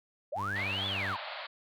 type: linear two-way sweep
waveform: sine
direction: up then down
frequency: 510 to 3517 to 834 Hz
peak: -32 dBFS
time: 0.32-1.17 s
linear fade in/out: 10 ms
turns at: 0.87 s
type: tone with pitch glide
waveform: sawtooth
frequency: 100 to 97.55 Hz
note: G2 to G2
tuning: +35 to -8 cents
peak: -34 dBFS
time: 0.35-1.17 s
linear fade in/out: 50 ms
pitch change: -43 cents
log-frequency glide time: 0.52-0.75 s
type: band-pass noise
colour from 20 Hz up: pink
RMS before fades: -41 dBFS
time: 0.55-1.47 s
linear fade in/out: 10 ms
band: 560 to 4500 Hz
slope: 96 dB/octave
effects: none